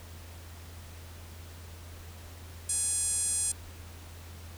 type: tone with band-pass filter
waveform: 5% pulse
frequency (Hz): 838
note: G#5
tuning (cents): +15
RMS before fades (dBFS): -30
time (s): 2.69-3.52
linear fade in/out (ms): 5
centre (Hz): 8800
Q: 6
effects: added 84 Hz sine -45 dBFS peak until 4.57 s + pink hiss -51 dBFS RMS until 4.57 s